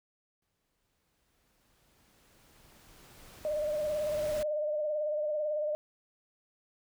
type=noise with exponential growth; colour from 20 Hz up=pink; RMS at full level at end=-42 dBFS; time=0.42-4.43 s; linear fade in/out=2 ms; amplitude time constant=870 ms
type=tone with vibrato; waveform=sine; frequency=604 Hz; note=D5; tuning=48 cents sharp; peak=-29 dBFS; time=3.45-5.75 s; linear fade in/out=0 ms; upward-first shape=sine; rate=18 Hz; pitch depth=43 cents each way
effects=none